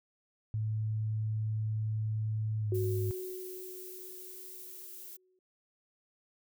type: tone with pitch glide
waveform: sine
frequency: 108.7 to 103.19 Hz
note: A2 to G#2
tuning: -21 to -11 cents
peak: -30 dBFS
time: 0.54-3.11 s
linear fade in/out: 0 ms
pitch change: -90 cents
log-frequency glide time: 2.6-2.74 s
type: tone with exponential decay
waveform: sine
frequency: 369.9 Hz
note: F#4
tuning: in tune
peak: -30 dBFS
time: 2.72-5.39 s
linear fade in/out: 2 ms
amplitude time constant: 580 ms
type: noise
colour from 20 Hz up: violet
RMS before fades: -47 dBFS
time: 2.74-5.17 s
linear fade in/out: 10 ms
effects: none